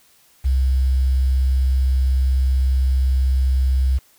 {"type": "tone with quantisation", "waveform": "sine", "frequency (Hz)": 65.41, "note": "C2", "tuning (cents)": 0, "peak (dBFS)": -14, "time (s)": [0.44, 3.99], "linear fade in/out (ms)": 20, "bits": 7, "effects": ["white hiss -55 dBFS RMS until 4.18 s"]}